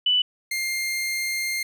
sine / sawtooth tone pair in turn, 2980 / 2112 Hz, F#7 / C7, +12 / +16 cents, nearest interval tritone, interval 596 cents, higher first, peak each -17 / -21 dBFS, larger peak first, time 0.06-0.22 / 0.51-1.63 s, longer second, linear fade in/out 5 ms, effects none

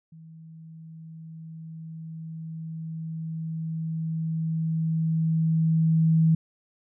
sine tone with level ramp, 161.3 Hz, E3, 37 cents flat, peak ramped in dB -44 to -16 dBFS, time 0.12-6.35 s, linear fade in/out 5 ms, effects none

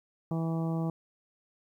harmonic tone, 163.6 Hz, E3, 13 cents flat, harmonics 1 / 2 / 3 / 4 / 5 / 6 / 7, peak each -29 / -36 / -42 / -42 / -44 / -49 / -48 dBFS, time 0.31-0.9 s, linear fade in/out 2 ms, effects 11-bit

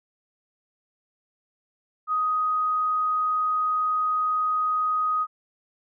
sine tone, 1251 Hz, D#6, 9 cents sharp, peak -21 dBFS, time 2.07-5.27 s, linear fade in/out 50 ms, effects none

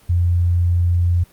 sine tone, 87.31 Hz, F2, in tune, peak -13 dBFS, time 0.09-1.24 s, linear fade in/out 10 ms, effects pink hiss -51 dBFS RMS until 1.32 s + Opus 24 kbps

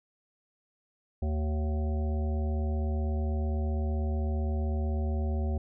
harmonic tone with a mistuned harmonic, 75.7 Hz, D#2, 47 cents flat, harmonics 1 / 3 / 5 / 7 / 9 / 10, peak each -27 / -37 / -41 / -44 / -46 / -47 dBFS, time 1.22-5.58 s, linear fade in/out 5 ms, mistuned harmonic 7, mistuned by +71 cents, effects none

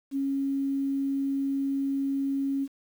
sine tone, 274.5 Hz, C#4, 17 cents flat, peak -25 dBFS, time 0.11-2.68 s, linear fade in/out 50 ms, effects 9-bit

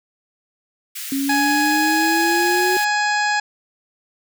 white high-pass noise, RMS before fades -30 dBFS, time 0.95-2.85 s, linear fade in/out 10 ms, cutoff 1600 Hz, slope 24 dB/octave
sine exponential sweep, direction up, 271 to 370 Hz, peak -19 dBFS, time 1.12-2.77 s, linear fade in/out 2 ms
harmonic tone, 835 Hz, G#5, 9 cents sharp, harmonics 1 / 2 / 3 / 4 / 5 / 6 / 7 / 8 / 9, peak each -20 / -20 / -28 / -36 / -31 / -30 / -43 / -39 / -33 dBFS, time 1.29-3.4 s, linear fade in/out 5 ms
effects none

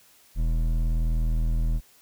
triangle tone with hard clipping, 40.42 Hz, E1, 33 cents flat, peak -23 dBFS, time 0.35-1.81 s, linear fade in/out 50 ms, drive 14 dB, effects white hiss -57 dBFS RMS until 2.01 s

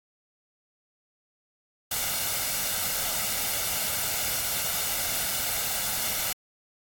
white noise with comb filter, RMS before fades -28 dBFS, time 1.91-6.33 s, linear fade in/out 5 ms, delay 1.4 ms, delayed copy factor +0.55, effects AAC 64 kbps

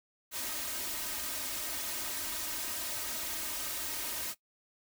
white noise with comb filter, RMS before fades -37 dBFS, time 0.31-4.35 s, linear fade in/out 50 ms, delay 3.2 ms, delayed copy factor +0.85, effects noise-tail reverb RT60 0.1 s tail -18 dB re dry

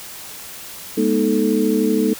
sine tone cluster, 208.2 / 241.2 / 311.9 / 437 Hz, G#3 / B3 / D#4 / A4, +5 / -41 / +4 / -12 cents, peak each -20 dBFS, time 0.97-2.14 s, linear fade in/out 10 ms, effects white hiss -35 dBFS RMS until 2.19 s

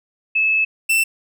sine / 45% pulse tone pair in turn, 2604 / 2673 Hz, E7 / E7, -22 / +23 cents, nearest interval unison, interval 45 cents, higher second, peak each -14 dBFS, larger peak neither, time 0.35-0.65 / 0.89-1.04 s, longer first, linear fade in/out 10 ms, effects none

